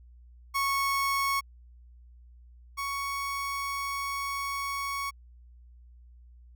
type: tone pair in turn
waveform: 30% pulse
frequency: 1104 / 1113 Hz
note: C#6 / C#6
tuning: -7 / +7 cents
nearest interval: unison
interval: 14 cents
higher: second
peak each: -23 / -28 dBFS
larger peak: first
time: 0.54-1.41 / 2.77-5.11 s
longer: second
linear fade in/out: 20 ms
effects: added 60 Hz sine -50 dBFS peak until 6.55 s